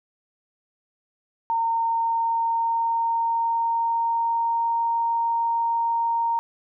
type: tone with pitch glide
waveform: sine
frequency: 916 to 926.6 Hz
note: A#5 to A#5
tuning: -31 to -11 cents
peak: -20 dBFS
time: 1.5-6.39 s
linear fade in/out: 0 ms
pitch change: +20 cents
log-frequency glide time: 1.67-4.77 s
effects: none